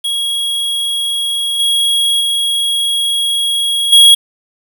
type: tone with level steps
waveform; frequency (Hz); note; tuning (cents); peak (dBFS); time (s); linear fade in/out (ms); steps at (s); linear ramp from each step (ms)
square; 3308; G#7; -8; -15 / -11 / -13 / -3; 0.04-4.15; 10; 1.59 / 2.2 / 3.92; 10
effects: 7-bit